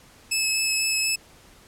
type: tone with vibrato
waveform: 15% pulse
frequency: 2597 Hz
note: E7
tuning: 26 cents flat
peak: -14 dBFS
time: 0.31-1.16 s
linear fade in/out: 10 ms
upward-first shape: sine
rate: 4.1 Hz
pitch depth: 10 cents each way
effects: pink hiss -52 dBFS RMS until 1.67 s + low-pass 12000 Hz 12 dB/octave